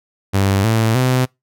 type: tone with pitch steps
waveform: sawtooth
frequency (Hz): 98 / 111.92 / 127.83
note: G2 / A2 / C3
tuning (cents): 0 / +30 / -40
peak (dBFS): -9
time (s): 0.33-1.26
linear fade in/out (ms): 20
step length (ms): 310
effects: noise-tail reverb RT60 0.2 s tail -26 dB re dry